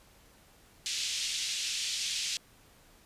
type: band-pass noise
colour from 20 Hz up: pink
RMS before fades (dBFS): -34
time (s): 0.86-2.37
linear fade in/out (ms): 0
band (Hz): 2800 to 7400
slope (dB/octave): 24
effects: pink hiss -60 dBFS RMS until 3.05 s + resampled to 32000 Hz